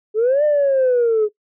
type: linear two-way sweep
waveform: sine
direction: up then down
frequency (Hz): 415.3 to 606 to 415.3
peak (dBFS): -11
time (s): 0.14-1.29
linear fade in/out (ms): 50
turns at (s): 0.44
effects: noise-tail reverb RT60 0.1 s tail -20 dB re dry + tanh soft clip ceiling -10 dBFS